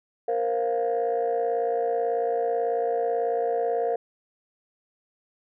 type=chord; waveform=sine; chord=Bb suspended second; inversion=none; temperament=just; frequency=466.2 / 524.4 / 699.2 Hz; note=Bb4 / C5 / F5; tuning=0 / +4 / +2 cents; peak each=-24 / -29 / -26 dBFS; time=0.28-3.96 s; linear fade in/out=5 ms; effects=tanh soft clip ceiling -17 dBFS